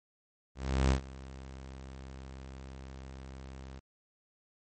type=tone with ADSR envelope; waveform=sawtooth; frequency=66.2 Hz; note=C2; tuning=21 cents sharp; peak=-19 dBFS; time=0.55-3.8 s; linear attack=360 ms; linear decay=93 ms; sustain=-21 dB; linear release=17 ms; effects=MP3 32 kbps